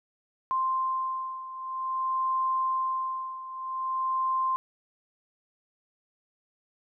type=beating tone pair; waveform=sine; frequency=1046.5 / 1047.01 Hz; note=C6 / C6; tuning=0 / +1 cents; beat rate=0.51 Hz; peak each=-28 / -32 dBFS; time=0.51-4.56 s; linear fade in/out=0 ms; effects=none